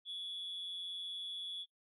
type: tone with amplitude modulation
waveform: sine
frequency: 3394 Hz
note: G#7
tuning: 37 cents sharp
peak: -36 dBFS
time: 0.05-1.66 s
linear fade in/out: 50 ms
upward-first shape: sine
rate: 181 Hz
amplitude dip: 65%
effects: noise-tail reverb RT60 0.1 s tail -21 dB re dry + tanh soft clip ceiling -37 dBFS